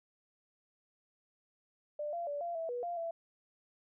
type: tone with pitch steps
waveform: sine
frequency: 594 / 686 / 578 / 688 / 656 / 486.7 / 695 / 668 Hz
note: D5 / F5 / D5 / F5 / E5 / B4 / F5 / E5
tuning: +20 / -31 / -28 / -26 / -9 / -25 / -9 / +23 cents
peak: -35 dBFS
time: 1.99-3.11 s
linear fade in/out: 5 ms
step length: 140 ms
effects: none